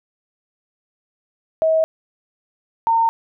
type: tone pair in turn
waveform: sine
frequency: 640 / 912.4 Hz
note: D#5 / A#5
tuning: +49 / -37 cents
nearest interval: tritone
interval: 614 cents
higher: second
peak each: -13 dBFS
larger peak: neither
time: 1.62-1.84 / 2.87-3.09 s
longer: neither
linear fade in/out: 0 ms
effects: none